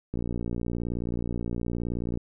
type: click train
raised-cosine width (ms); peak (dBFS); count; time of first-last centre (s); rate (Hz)
3; -18; 121; 0.14-2.174; 59
effects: none

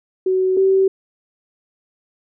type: tone pair in turn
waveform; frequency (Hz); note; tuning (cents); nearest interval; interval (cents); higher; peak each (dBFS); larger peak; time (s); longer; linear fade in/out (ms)
sine; 374.5 / 383.9; F#4 / G4; +21 / -36; unison; 43; second; -14 / -11; second; 0.26-0.57 / 0.57-0.88; neither; 5
effects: none

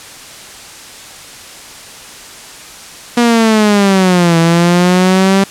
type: linear two-way sweep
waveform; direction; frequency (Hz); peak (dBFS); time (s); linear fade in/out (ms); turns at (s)
sawtooth; down then up; 241.2 to 164.81 to 196.5; -3; 3.17-5.44; 5; 4.38
effects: white hiss -32 dBFS RMS until 5.5 s + low-pass 9000 Hz 12 dB/octave

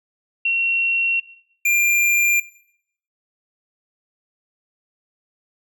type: tone pair in turn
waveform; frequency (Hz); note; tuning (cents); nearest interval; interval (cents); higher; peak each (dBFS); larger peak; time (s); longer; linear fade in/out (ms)
sine / square; 2731 / 2391; F7 / D7; -39 / +30; major second; 231; first; -16; neither; 0.45-1.2 / 1.65-2.4; neither; 5
effects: noise-tail reverb RT60 0.7 s tail -18 dB re dry

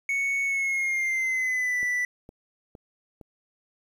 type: tone with pitch glide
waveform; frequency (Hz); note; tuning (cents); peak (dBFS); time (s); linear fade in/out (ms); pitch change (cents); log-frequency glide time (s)
triangle; 2217 to 1975.1; C#7 to B6; 0 to 0; -22; 0.09-2.05; 2; -200; 0.44-1.8
type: click train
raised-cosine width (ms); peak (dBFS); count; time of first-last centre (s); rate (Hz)
2; -31; 4; 1.83-3.212; 2.17
effects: 10-bit

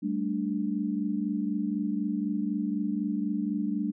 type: chord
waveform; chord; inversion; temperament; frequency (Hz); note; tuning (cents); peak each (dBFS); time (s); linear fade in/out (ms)
sine; G suspended second; none; equal; 196 / 220 / 293.7; G3 / A3 / D4; 0 / 0 / 0; -31; 0.02-3.92; 20
effects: none

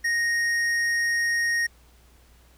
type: tone with hard clipping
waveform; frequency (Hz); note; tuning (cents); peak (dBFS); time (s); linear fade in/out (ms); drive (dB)
sine; 1864.7; A#6; 0; -23; 0.04-1.67; 10; 9
effects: added 60 Hz sine -54 dBFS peak until 2.57 s + pink hiss -59 dBFS RMS until 2.57 s

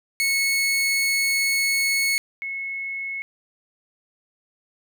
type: tone pair in turn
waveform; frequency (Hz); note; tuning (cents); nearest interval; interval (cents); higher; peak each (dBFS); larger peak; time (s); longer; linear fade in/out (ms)
sawtooth / sine; 2198 / 2187; C#7 / C#7; -15 / -24; unison; 9; first; -16 / -27; first; 0.2-2.18 / 2.42-3.22; first; 0
effects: none

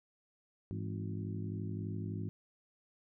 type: harmonic tone with a mistuned harmonic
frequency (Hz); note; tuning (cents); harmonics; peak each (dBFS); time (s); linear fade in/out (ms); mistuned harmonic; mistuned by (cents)
51.8; G#1; -4; 2 / 3 / 4 / 5 / 6 / 7; -39 / -43 / -45 / -47 / -49 / -50; 0.71-2.29; 0; 3; +120
effects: none

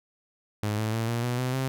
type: tone with pitch steps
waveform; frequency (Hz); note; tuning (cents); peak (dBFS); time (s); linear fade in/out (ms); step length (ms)
sawtooth; 105.1 / 109.18 / 113.43 / 117.83 / 122.41 / 127.17 / 132.11; G#2 / A2 / A#2 / A#2 / B2 / C3 / C3; +21 / -13 / -47 / +19 / -15 / -49 / +17; -22; 0.63-1.68; 0; 150
effects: none

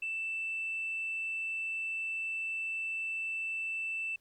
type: tone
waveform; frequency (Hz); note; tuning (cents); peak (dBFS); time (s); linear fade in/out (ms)
sine; 2656; E7; +12; -32; 0.02-4.16; 5
effects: tanh soft clip ceiling -29 dBFS + pink hiss -72 dBFS RMS until 4.2 s

